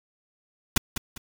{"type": "noise with echo", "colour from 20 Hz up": "pink", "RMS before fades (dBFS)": -19, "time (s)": [0.76, 0.78], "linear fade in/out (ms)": 5, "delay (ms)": 200, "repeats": 2, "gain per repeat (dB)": -10, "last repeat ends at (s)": 1.18, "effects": []}